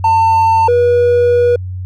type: tone pair in turn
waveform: triangle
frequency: 898 / 483.2 Hz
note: A5 / B4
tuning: +35 / -38 cents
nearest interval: major seventh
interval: 1073 cents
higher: first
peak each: -5 dBFS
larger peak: neither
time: 0.04-0.68 / 0.68-1.56 s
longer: second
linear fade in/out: 5 ms
effects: tanh soft clip ceiling -1 dBFS + added 92 Hz sine -20 dBFS peak until 1.85 s